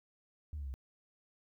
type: exponential sweep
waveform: sine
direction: down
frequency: 77.8 to 63.5 Hz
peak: -37 dBFS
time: 0.53-0.74 s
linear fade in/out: 0 ms
effects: tanh soft clip ceiling -35 dBFS + 13-bit